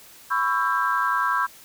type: chord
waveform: sine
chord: C# half-diminished seventh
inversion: third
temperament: just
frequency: 997.9 / 1108.7 / 1330.5 / 1596.6 Hz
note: B5 / C#6 / E6 / G6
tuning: +18 / 0 / +16 / +31 cents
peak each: -25 dBFS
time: 0.3-1.47 s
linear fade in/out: 20 ms
effects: tanh soft clip ceiling -10 dBFS + white hiss -48 dBFS RMS until 1.64 s